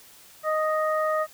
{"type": "harmonic tone", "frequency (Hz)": 622.3, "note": "D#5", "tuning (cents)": 0, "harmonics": [1, 2, 3], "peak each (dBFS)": [-24, -26, -34], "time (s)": [0.43, 1.27], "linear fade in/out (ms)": 50, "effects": ["white hiss -51 dBFS RMS until 1.33 s"]}